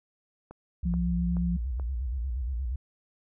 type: click train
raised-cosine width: 1 ms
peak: -30 dBFS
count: 4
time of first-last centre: 0.51-1.798 s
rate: 2.33 Hz
type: tone with vibrato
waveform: sine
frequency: 62.4 Hz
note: B1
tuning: 19 cents sharp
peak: -28 dBFS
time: 0.83-2.76 s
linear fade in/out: 5 ms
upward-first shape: square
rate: 8.5 Hz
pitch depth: 140 cents each way
type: tone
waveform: sine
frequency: 174.61 Hz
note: F3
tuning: in tune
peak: -26 dBFS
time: 0.85-1.57 s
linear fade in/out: 10 ms
effects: none